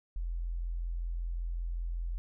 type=tone; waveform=sine; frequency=42.65 Hz; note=F1; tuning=40 cents flat; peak=-32 dBFS; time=0.16-2.18 s; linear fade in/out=0 ms; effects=none